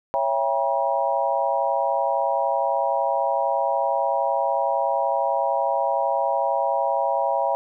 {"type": "chord", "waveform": "sine", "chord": "C# diminished seventh", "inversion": "none", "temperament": "just", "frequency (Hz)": [554.4, 665.2, 798.3, 957.9], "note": ["C#5", "E5", "G5", "Bb5"], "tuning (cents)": [0, 16, 31, 47], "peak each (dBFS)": -25, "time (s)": [0.14, 7.55], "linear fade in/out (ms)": 0, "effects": []}